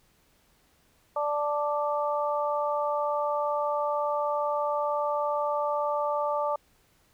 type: harmonic tone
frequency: 293.7 Hz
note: D4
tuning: in tune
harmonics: 2 / 3 / 4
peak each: -28 / -30 / -31 dBFS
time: 1.16-6.56 s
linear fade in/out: 5 ms
effects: pink hiss -65 dBFS RMS until 7.13 s